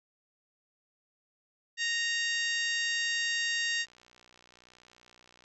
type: harmonic tone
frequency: 930 Hz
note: A#5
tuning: 4 cents flat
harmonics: 2 / 3 / 4 / 5 / 6 / 7 / 8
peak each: -31 / -35 / -37 / -39 / -41 / -42 / -43 dBFS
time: 1.77-3.86 s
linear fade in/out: 50 ms
type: click train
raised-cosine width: 0.2 ms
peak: -40 dBFS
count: 191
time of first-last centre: 2.33-5.44 s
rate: 61.1 Hz
effects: none